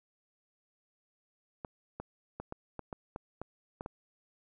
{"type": "clicks", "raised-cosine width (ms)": 1, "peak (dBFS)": -25, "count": 10, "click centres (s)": [1.648, 2, 2.4, 2.524, 2.793, 2.928, 3.161, 3.416, 3.809, 3.861], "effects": []}